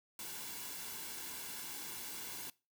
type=noise with comb filter; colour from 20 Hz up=white; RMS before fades=-45 dBFS; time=0.19-2.5 s; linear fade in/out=2 ms; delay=1.6 ms; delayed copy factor=-0.55; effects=noise-tail reverb RT60 0.3 s tail -22 dB re dry